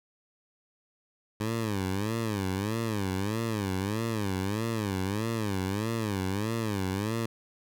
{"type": "tone with vibrato", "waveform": "15% pulse", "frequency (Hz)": 103.8, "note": "G#2", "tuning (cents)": 0, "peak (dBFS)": -22, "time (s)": [1.4, 7.26], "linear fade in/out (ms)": 5, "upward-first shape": "sine", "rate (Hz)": 1.6, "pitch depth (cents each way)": 180, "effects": []}